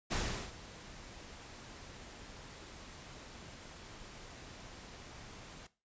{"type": "noise with ADSR envelope", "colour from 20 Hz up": "pink", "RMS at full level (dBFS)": -34, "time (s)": [0.1, 5.67], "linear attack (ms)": 22, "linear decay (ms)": 390, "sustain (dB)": -17, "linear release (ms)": 6, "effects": ["noise-tail reverb RT60 0.3 s tail -17 dB re dry", "resampled to 16000 Hz"]}